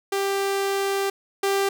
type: tone pair in turn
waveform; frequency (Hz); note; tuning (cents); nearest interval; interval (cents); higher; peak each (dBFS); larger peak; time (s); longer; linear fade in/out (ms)
sawtooth; 393.8 / 393.8; G4 / G4; +8 / +8; unison; 0; neither; -18 / -16; second; 0.12-1.1 / 1.43-1.69; first; 5
effects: none